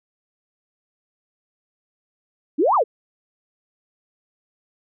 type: exponential two-way sweep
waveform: sine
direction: up then down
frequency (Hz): 260.6 to 1245 to 389.1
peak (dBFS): -14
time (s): 2.58-2.84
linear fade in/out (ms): 20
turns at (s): 2.75
effects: none